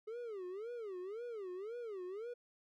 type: tone with vibrato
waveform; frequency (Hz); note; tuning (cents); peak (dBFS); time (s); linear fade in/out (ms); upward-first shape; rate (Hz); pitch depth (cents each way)
triangle; 417.7; G#4; +10; -40; 0.07-2.34; 10; sine; 1.9; 260
effects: none